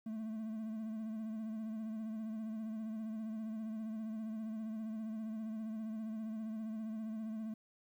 triangle tone with vibrato, 219.7 Hz, A3, 2 cents flat, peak -37 dBFS, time 0.06-7.54 s, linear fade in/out 5 ms, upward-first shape triangle, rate 15 Hz, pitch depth 47 cents each way, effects 12-bit

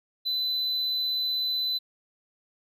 triangle tone, 4012 Hz, B7, 26 cents sharp, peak -24 dBFS, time 0.25-1.79 s, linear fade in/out 20 ms, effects none

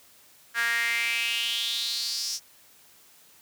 sawtooth tone with high-pass filter sweep, 233.1 Hz, A#3, in tune, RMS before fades -28 dBFS, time 0.54-2.4 s, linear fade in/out 50 ms, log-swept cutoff 1600 to 5700 Hz, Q 5.7, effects white hiss -56 dBFS RMS until 3.41 s + high-pass 60 Hz 12 dB/octave

